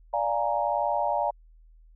sine chord, Bb dominant seventh, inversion first, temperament equal, 587.3 / 698.5 / 830.6 / 932.3 Hz, D5 / F5 / Ab5 / Bb5, 0 / 0 / 0 / 0 cents, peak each -29 dBFS, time 0.13-1.31 s, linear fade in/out 10 ms, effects added 40 Hz sine -51 dBFS peak until 1.95 s

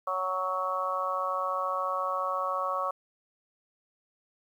harmonic tone, 185.8 Hz, F#3, 7 cents sharp, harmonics 3 / 4 / 5 / 6 / 7, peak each -34 / -38 / -41 / -30 / -35 dBFS, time 0.07-2.91 s, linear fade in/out 5 ms, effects 10-bit

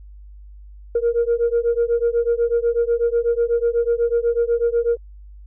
sine beating tone pair, 466.2 / 474.3 Hz, A#4 / A#4, 0 / +30 cents, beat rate 8.1 Hz, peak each -18 dBFS, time 0.95-4.97 s, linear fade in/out 5 ms, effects tanh soft clip ceiling -11 dBFS + added 50 Hz sine -38 dBFS peak until 5.46 s

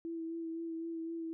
sine tone with vibrato, 329.6 Hz, E4, in tune, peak -37 dBFS, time 0.05-1.33 s, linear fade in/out 0 ms, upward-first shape sine, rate 3.9 Hz, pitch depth 21 cents each way, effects none

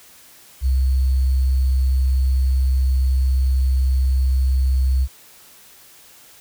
sine tone with sample-and-hold, 65.41 Hz, C2, in tune, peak -14 dBFS, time 0.61-5.08 s, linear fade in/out 50 ms, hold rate 4410 Hz, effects white hiss -47 dBFS RMS until 6.4 s

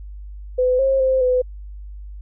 sine tone with pitch steps, 505 / 536 / 523 / 504 Hz, B4 / C5 / C5 / B4, +39 / +42 / -1 / +35 cents, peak -14 dBFS, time 0.58-1.42 s, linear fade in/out 10 ms, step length 210 ms, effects added 50 Hz sine -32 dBFS peak until 2.21 s

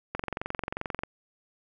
click train, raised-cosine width 0.5 ms, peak -16 dBFS, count 21, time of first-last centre 0.15-1.035 s, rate 22.6 Hz, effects none

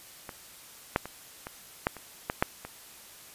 clicks, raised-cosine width 0.5 ms, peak -23 / -8 / -23 / -22 / -9 / -27 / -13 / -7 / -23 dBFS, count 9, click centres 0.292 / 0.961 / 1.056 / 1.469 / 1.869 / 1.967 / 2.299 / 2.425 / 2.65 s, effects white hiss -50 dBFS RMS until 3.34 s + resampled to 32000 Hz

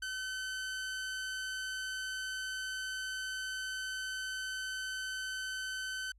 sawtooth tone, 1525 Hz, G6, 48 cents flat, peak -33 dBFS, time 0.02-6.12 s, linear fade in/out 5 ms, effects added 50 Hz sine -60 dBFS peak until 6.18 s + low-pass 10000 Hz 12 dB/octave

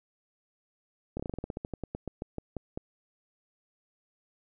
slowing click train, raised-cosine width 2 ms, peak -21 dBFS, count 19, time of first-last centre 1.17-2.775 s, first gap 26 ms, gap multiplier 1.13, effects none

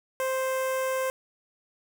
sawtooth tone with notch filter, 523.3 Hz, C5, in tune, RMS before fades -28 dBFS, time 0.2-1.1 s, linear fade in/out 0 ms, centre 4200 Hz, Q 0.96, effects none

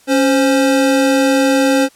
square tone pair together, 275.9 / 523.3 Hz, C#4 / C5, -8 / 0 cents, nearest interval major seventh, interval 1108 cents, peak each -13 / -15 dBFS, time 0.07-1.89 s, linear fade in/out 50 ms, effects white hiss -49 dBFS RMS until 1.95 s + low-pass 11000 Hz 12 dB/octave

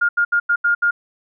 sine tone bursts at uneven times, 1415 Hz, F6, 22 cents sharp, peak -13 dBFS, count 6, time 0.01-0.09 / 0.17-0.25 / 0.32-0.4 / 0.49-0.56 / 0.64-0.75 / 0.82-0.91 s, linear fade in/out 10 ms, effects none

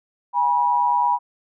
sine tone pair together, 822.1 / 971 Hz, G#5 / B5, -18 / -30 cents, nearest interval minor third, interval 288 cents, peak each -22 / -17 dBFS, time 0.33-1.19 s, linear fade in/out 50 ms, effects none

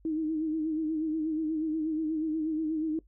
sine tone with vibrato, 314.1 Hz, D#4, 16 cents sharp, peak -27 dBFS, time 0.05-2.99 s, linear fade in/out 2 ms, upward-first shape sine, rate 8.3 Hz, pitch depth 55 cents each way, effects noise-tail reverb RT60 0.1 s tail -19 dB re dry + added 50 Hz sine -57 dBFS peak until 3.07 s

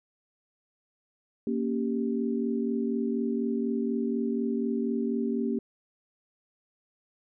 sine chord, G diminished, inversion first, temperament equal, 233.1 / 277.2 / 392 Hz, Bb3 / Db4 / G4, 0 / 0 / 0 cents, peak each -28 / -32 / -32 dBFS, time 1.47-5.59 s, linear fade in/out 2 ms, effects none

